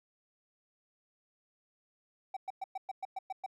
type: tone bursts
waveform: triangle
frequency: 766 Hz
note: G5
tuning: 40 cents flat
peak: -33 dBFS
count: 9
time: 2.34-3.463 s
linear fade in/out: 5 ms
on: 27 ms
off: 110 ms
effects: none